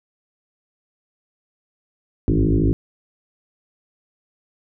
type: tone with frequency modulation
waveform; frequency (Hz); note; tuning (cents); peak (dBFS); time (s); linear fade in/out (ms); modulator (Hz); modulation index
sine; 110; A2; 0; -14; 2.28-2.73; 0; 53.1; 4.8
effects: none